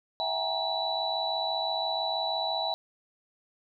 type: tone cluster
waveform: sine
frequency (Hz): 653 / 748 / 814 / 941 / 3946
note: E5 / F#5 / G#5 / A#5 / B7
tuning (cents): -17 / +19 / -35 / +16 / -2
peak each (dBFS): -34 / -35 / -35 / -37 / -31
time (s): 0.2-2.74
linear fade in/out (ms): 0
effects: none